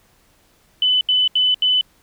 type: tone bursts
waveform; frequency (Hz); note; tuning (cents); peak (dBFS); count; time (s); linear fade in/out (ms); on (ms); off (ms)
sine; 3007; F#7; +27; -13; 4; 0.82-1.811; 2; 190; 77
effects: pink hiss -57 dBFS RMS until 2.02 s